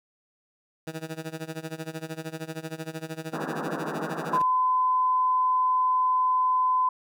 15% pulse tone with tremolo, 160 Hz, D#3, 49 cents sharp, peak -24 dBFS, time 0.87-4.42 s, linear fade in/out 2 ms, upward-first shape sine, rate 13 Hz, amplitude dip 90%
pink band-pass noise, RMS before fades -33 dBFS, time 3.33-4.39 s, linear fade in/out 5 ms, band 180 to 1700 Hz, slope 96 dB/octave
sine tone, 1016 Hz, B5, 49 cents sharp, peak -20 dBFS, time 4.33-6.89 s, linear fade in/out 5 ms
effects none

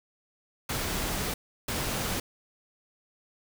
pink noise bursts at uneven times, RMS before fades -31 dBFS, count 2, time 0.69-1.34 / 1.68-2.2 s, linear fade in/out 5 ms, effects none

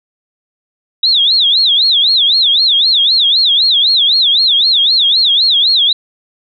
sine tone with vibrato, 3729 Hz, A#7, in tune, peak -7 dBFS, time 1.03-5.93 s, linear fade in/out 5 ms, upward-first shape sine, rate 3.9 Hz, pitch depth 250 cents each way, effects none

